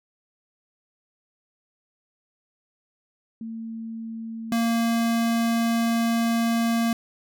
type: tone pair in turn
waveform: sine / square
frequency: 225.7 / 230.8 Hz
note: A3 / A#3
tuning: +44 / -17 cents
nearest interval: unison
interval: 39 cents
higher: second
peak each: -31 / -21 dBFS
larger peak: second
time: 3.41-4.52 / 4.52-6.93 s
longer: second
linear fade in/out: 2 ms
effects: none